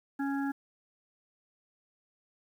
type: harmonic tone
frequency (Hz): 277.2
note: C#4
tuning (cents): 0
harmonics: 1 / 3 / 5 / 6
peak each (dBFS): -30 / -39 / -44 / -42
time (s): 0.19-0.52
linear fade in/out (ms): 10
effects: 10-bit